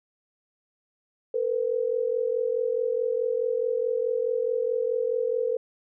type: tone pair together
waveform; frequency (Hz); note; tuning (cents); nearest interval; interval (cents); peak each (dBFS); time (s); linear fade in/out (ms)
sine; 455.3 / 500; A#4 / B4; -41 / +21; major second; 162; -26; 1.34-5.57; 5
effects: none